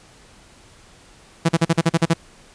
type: tone bursts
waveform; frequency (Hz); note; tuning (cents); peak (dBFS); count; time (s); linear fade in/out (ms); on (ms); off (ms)
sawtooth; 165.6; E3; +8; -9; 9; 1.45-2.138; 10; 40; 41
effects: pink hiss -49 dBFS RMS until 2.54 s + resampled to 22050 Hz